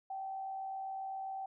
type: tone with frequency modulation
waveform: sine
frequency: 772 Hz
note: G5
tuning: 27 cents flat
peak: -38 dBFS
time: 0.1-1.46 s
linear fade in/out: 5 ms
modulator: 67.6 Hz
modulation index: 0.26
effects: none